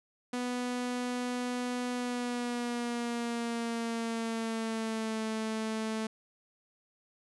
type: tone with pitch glide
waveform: sawtooth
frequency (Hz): 246.9 to 220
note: B3 to A3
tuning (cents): 0 to 0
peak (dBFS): -28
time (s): 0.33-6.07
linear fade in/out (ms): 5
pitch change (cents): -200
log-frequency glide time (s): 1.92-5.22
effects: resampled to 24000 Hz